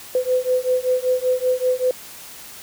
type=beating tone pair; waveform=sine; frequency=504 / 509.2 Hz; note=B4 / C5; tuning=+35 / -47 cents; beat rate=5.2 Hz; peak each=-20 dBFS; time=0.15-1.91 s; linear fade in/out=2 ms; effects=white hiss -39 dBFS RMS until 2.62 s